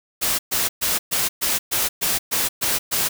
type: noise bursts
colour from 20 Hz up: white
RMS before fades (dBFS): -21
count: 10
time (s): 0.21-3.09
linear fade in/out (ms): 20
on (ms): 180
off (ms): 120
effects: none